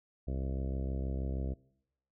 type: harmonic tone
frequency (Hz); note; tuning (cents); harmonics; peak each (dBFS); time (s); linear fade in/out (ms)
66.4; C2; +26; 1 / 2 / 3 / 4 / 5 / 6 / 7 / 8 / 9 / 10; -34 / -40 / -44 / -46 / -48 / -50 / -51 / -52 / -53 / -54; 0.27-1.54; 10
effects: noise-tail reverb RT60 0.8 s tail -23 dB re dry